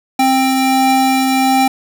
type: tone pair together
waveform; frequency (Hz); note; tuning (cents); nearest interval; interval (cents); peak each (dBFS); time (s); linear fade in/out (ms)
square; 263.8 / 790; C4 / G5; +14 / +13; octave + perfect fifth; 1899; -14; 0.19-1.68; 5
effects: none